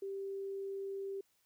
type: tone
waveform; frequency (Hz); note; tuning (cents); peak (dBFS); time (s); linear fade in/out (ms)
sine; 392; G4; 0; -38; 0.02-1.21; 5
effects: white hiss -75 dBFS RMS until 1.45 s